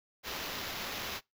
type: noise with sample-and-hold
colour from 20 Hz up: white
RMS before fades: -39 dBFS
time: 0.23-1.21 s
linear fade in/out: 50 ms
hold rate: 8820 Hz
effects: noise-tail reverb RT60 0.2 s tail -24 dB re dry